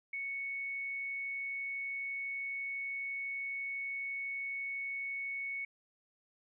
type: tone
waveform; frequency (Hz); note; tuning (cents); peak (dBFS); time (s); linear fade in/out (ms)
sine; 2217; C#7; 0; -36; 0.13-5.65; 5
effects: none

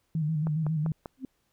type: tone with vibrato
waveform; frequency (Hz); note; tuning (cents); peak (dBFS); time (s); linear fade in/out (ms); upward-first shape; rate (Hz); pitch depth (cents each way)
sine; 155.56; D#3; 0; -25; 0.15-0.92; 2; square; 7.3; 55
type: click train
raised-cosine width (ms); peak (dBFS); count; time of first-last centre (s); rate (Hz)
1; -23; 4; 0.47-1.058; 5.1
type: tone with exponential growth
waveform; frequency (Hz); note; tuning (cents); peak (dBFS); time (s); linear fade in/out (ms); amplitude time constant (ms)
sine; 261.6; C4; 0; -28; 1.17-1.25; 2; 16
effects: pink hiss -73 dBFS RMS until 1.52 s

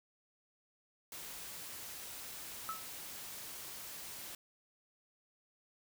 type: noise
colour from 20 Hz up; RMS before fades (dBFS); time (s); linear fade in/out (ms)
white; -47; 1.12-4.35; 2
type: tone with exponential decay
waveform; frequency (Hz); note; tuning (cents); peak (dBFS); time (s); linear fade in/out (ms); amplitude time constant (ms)
sine; 1300; E6; -24; -34; 2.69-2.89; 0; 42
effects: none

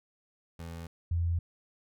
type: tone pair in turn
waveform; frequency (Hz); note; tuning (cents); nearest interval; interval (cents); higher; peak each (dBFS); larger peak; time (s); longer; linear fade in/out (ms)
25% pulse / sine; 83.5 / 85.01; E2 / F2; +23 / -46; unison; 31; second; -36 / -26; second; 0.59-0.87 / 1.11-1.39; neither; 5
effects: none

